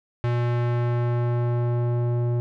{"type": "tone with low-pass filter sweep", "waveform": "square", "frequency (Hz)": 120.2, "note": "B2", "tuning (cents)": -46, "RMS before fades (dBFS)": -23, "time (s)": [0.24, 2.4], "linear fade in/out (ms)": 0, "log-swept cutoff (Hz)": [2600, 580], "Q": 0.7, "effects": []}